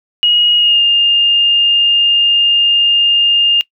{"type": "tone with pitch glide", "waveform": "sine", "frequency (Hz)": [2886, 2817], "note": ["F#7", "F7"], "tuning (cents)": [-44, 14], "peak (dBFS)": -7, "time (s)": [0.23, 3.61], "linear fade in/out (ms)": 0, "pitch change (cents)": -42, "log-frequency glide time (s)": [0.57, 0.81], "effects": ["noise-tail reverb RT60 0.1 s tail -22 dB re dry"]}